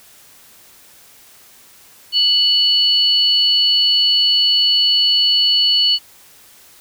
sine tone pair together, 2960 / 4420 Hz, F#7 / C#8, 0 / -6 cents, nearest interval perfect fifth, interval 694 cents, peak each -14 dBFS, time 2.12-5.99 s, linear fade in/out 50 ms, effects white hiss -46 dBFS RMS until 6.8 s

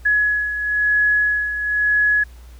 sine beating tone pair, 1687 / 1688 Hz, G#6 / G#6, +27 / +28 cents, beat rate 1 Hz, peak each -16 / -23 dBFS, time 0.05-2.24 s, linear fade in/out 10 ms, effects added 60 Hz sine -38 dBFS peak until 2.59 s + pink hiss -52 dBFS RMS until 2.59 s

